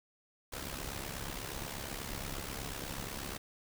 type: noise with amplitude modulation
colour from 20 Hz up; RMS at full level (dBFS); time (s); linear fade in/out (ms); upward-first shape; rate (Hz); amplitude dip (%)
pink; -38; 0.52-3.38; 10; sine; 68.3; 70
effects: none